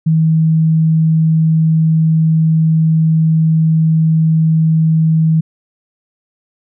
sine tone, 160 Hz, D#3, 49 cents sharp, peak -8 dBFS, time 0.06-5.41 s, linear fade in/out 10 ms, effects none

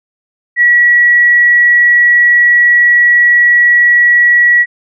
sine tone, 1929 Hz, B6, 41 cents flat, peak -4 dBFS, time 0.56-4.66 s, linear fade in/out 50 ms, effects none

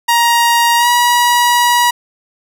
sawtooth tone with pitch glide, 941 to 964.7 Hz, A#5 to B5, +16 to -41 cents, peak -5 dBFS, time 0.08-1.91 s, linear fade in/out 10 ms, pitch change +43 cents, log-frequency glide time 0.77-0.88 s, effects none

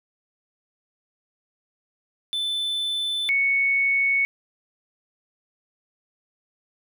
triangle / sine tone pair in turn, 3520 / 2217 Hz, A7 / C#7, 0 / 0 cents, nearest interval minor sixth, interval 800 cents, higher first, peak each -22 / -18 dBFS, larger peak second, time 2.33-3.29 / 3.29-4.25 s, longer neither, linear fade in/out 0 ms, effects none

